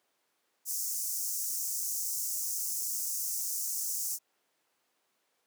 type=high-pass noise; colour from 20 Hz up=pink; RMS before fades=-34 dBFS; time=0.65-4.19 s; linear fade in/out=50 ms; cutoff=5700 Hz; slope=48 dB/octave; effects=pink hiss -75 dBFS RMS until 5.46 s + high-pass 400 Hz 12 dB/octave